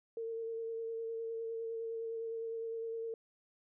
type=tone with vibrato; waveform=sine; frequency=454.6 Hz; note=A#4; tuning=43 cents flat; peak=-37 dBFS; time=0.17-3.14 s; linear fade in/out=2 ms; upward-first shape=sine; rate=9.8 Hz; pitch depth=18 cents each way; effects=none